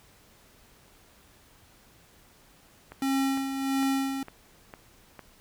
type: click train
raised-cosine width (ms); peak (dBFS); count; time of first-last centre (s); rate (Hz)
0.5; -27; 6; 2.92-5.193; 2.2
type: tone with tremolo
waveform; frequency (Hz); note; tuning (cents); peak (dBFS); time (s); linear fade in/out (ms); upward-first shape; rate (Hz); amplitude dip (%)
square; 270; C#4; -45; -24; 3.02-4.23; 2; sine; 1.5; 55
effects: pink hiss -58 dBFS RMS until 5.4 s